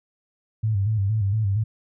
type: tone with vibrato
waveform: sine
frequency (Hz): 103.83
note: G#2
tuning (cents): 0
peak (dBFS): -19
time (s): 0.63-1.64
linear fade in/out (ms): 10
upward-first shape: square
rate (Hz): 4.3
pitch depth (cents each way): 93
effects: none